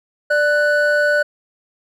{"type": "tone pair together", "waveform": "triangle", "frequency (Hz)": [590, 1486.7], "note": ["D5", "F#6"], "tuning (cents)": [8, 8], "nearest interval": "octave + major third", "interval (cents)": 1600, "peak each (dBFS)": -14, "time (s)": [0.3, 1.23], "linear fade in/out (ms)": 10, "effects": []}